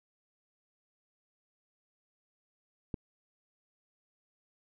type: click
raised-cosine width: 3 ms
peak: -22 dBFS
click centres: 2.942 s
effects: none